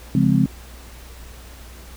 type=chord; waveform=sine; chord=Db major seventh; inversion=none; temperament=just; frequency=138.59 / 173.24 / 207.9 / 259.9 Hz; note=Db3 / F3 / Ab3 / C4; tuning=0 / -14 / +2 / -11 cents; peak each=-19 dBFS; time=0.15-0.46 s; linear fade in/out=2 ms; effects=added 60 Hz sine -39 dBFS peak until 1.96 s + pink hiss -44 dBFS RMS until 1.96 s